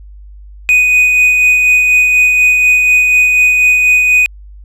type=tone with tremolo; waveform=triangle; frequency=2489 Hz; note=D#7; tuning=in tune; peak=-3 dBFS; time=0.69-4.26 s; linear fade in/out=0 ms; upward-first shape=sine; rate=4.1 Hz; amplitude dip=30%; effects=added 50 Hz sine -31 dBFS peak until 4.64 s + resampled to 32000 Hz